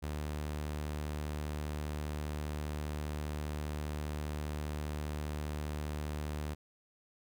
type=tone; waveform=sawtooth; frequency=75 Hz; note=D2; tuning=37 cents sharp; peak=-32 dBFS; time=0.02-6.55 s; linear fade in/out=20 ms; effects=none